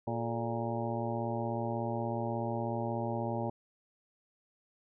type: harmonic tone with a mistuned harmonic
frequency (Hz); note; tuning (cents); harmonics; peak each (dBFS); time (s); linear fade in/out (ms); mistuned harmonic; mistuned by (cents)
116.54; A#2; 0; 1 / 2 / 3 / 4 / 5 / 6 / 7 / 8; -37 / -38 / -40 / -43 / -39 / -44 / -40 / -44; 0.07-3.5; 5; 4; -120
effects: none